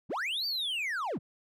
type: linear two-way sweep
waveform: triangle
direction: up then down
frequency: 87.31 to 4699 to 87.31 Hz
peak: -29 dBFS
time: 0.09-1.19 s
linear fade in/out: 20 ms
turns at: 0.46 s
effects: none